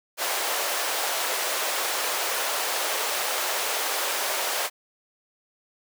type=high-pass noise; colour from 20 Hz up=pink; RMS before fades=-27 dBFS; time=0.17-4.7 s; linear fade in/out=50 ms; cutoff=490 Hz; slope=24 dB/octave; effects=none